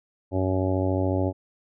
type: harmonic tone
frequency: 93.9 Hz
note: F#2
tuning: 26 cents sharp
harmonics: 1 / 2 / 3 / 4 / 5 / 6 / 7 / 8 / 9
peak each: -25 / -36 / -27 / -30 / -36 / -30 / -34 / -41 / -37 dBFS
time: 0.31-1.33 s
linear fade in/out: 50 ms
effects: none